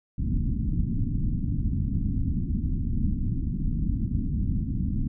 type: low-pass noise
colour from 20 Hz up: pink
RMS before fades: -26 dBFS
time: 0.18-5.08 s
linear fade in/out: 10 ms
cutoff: 270 Hz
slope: 48 dB/octave
effects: none